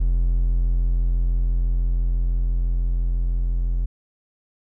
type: tone with level ramp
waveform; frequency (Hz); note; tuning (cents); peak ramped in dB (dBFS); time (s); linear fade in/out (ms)
triangle; 43; F1; -26; -14 to -17; 0-3.86; 10
effects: none